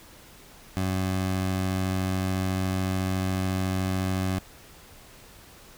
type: tone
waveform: 20% pulse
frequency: 93.9 Hz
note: F#2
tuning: 26 cents sharp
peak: -20 dBFS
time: 0.77-4.39 s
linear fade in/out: 0 ms
effects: pink hiss -50 dBFS RMS until 5.77 s